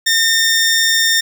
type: tone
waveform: 15% pulse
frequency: 1818 Hz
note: A#6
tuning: 44 cents flat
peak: -5 dBFS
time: 0.06-1.21 s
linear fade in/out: 10 ms
effects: none